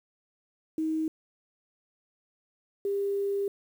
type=tone pair in turn; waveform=sine; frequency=316.4 / 399.4 Hz; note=D#4 / G4; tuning=+29 / +32 cents; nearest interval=major third; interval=403 cents; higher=second; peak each=-26 dBFS; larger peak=neither; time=0.78-1.08 / 2.85-3.48 s; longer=second; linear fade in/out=2 ms; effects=9-bit